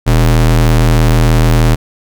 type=ring-modulated tone; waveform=square; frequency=81.6 Hz; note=E2; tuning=17 cents flat; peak=-4 dBFS; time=0.06-1.76 s; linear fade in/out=20 ms; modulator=38.4 Hz; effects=none